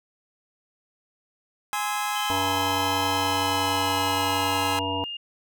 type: chord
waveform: sawtooth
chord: Ab augmented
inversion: none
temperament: just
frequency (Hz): 830.6 / 1038.3 / 1297.8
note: Ab5 / C6 / E6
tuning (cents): 0 / -14 / -27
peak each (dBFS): -24 / -27 / -28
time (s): 1.73-4.79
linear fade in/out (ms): 0
type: tone with pitch glide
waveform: sine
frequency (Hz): 3080 to 2824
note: G7 to F7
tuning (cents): -31 to +19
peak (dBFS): -31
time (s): 2.15-5.17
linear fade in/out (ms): 5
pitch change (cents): -150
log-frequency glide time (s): 3.13-4.61
type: harmonic tone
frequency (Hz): 95.7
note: G2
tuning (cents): -41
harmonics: 1 / 3 / 5 / 7 / 9 / 10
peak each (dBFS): -34 / -32 / -34 / -35 / -35 / -30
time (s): 2.3-5.04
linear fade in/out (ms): 0
effects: none